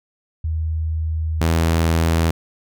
sine / sawtooth tone pair in turn, 79.6 / 82.17 Hz, D#2 / E2, +40 / -5 cents, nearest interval minor second, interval 55 cents, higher second, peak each -19 / -11 dBFS, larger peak second, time 0.44-1.41 / 1.41-2.31 s, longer first, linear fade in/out 5 ms, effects none

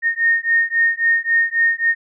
sine beating tone pair, 1840 / 1843.7 Hz, A#6 / A#6, -23 / -20 cents, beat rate 3.7 Hz, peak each -17 / -17 dBFS, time 0.02-1.95 s, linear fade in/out 50 ms, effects none

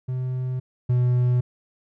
triangle tone pair in turn, 127.8 / 123.88 Hz, C3 / B2, -40 / +6 cents, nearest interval minor second, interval 54 cents, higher first, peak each -22 / -15 dBFS, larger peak second, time 0.08-0.6 / 0.89-1.41 s, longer neither, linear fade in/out 10 ms, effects none

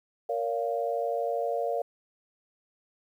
sine chord, Bb minor, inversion none, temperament equal with one note detuned, 466.2 / 566 / 698.5 Hz, Bb4 / Db5 / F5, 0 / +36 / 0 cents, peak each -31 dBFS, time 0.29-1.82 s, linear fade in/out 5 ms, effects 10-bit

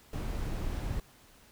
brown noise, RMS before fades -34 dBFS, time 0.13-1 s, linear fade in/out 2 ms, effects pink hiss -59 dBFS RMS until 1.51 s

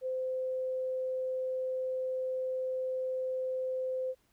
sine tone, 516 Hz, C5, 24 cents flat, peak -31 dBFS, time 0.01-4.15 s, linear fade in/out 50 ms, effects pink hiss -72 dBFS RMS until 4.32 s

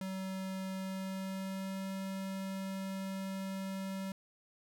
square tone with pitch glide, 190 to 192.43 Hz, F#3 to G3, +46 to -32 cents, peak -38 dBFS, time 0.01-4.12 s, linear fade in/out 2 ms, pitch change +22 cents, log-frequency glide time 0.75-1.89 s, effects none

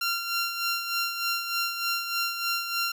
15% pulse tone with tremolo, 1379 Hz, F6, 22 cents flat, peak -18 dBFS, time 0.01-2.92 s, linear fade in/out 5 ms, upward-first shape sine, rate 3.3 Hz, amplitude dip 55%, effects none

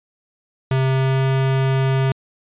square tone with pitch glide, 132.4 to 133.55 Hz, C3 to C3, +21 to +36 cents, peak -16 dBFS, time 0.71-2.12 s, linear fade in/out 2 ms, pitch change +15 cents, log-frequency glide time 0.83-1.26 s, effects resampled to 8000 Hz

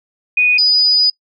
sine tone pair in turn, 2477 / 4954 Hz, D#7 / D#8, -8 / -8 cents, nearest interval octave, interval 1200 cents, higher second, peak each -9 dBFS, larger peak neither, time 0.37-0.58 / 0.58-1.1 s, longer second, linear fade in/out 5 ms, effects noise-tail reverb RT60 0.1 s tail -24 dB re dry

